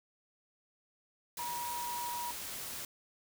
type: tone in noise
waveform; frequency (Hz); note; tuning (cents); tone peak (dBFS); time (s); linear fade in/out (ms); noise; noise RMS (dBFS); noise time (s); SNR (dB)
sine; 960; B5; -49; -37; 1.39-2.31; 2; white; -42; 1.37-2.85; +2
effects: none